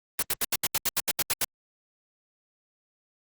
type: noise bursts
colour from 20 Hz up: white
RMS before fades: -25 dBFS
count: 12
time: 0.19-1.445 s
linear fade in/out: 2 ms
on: 34 ms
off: 77 ms
effects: Opus 32 kbps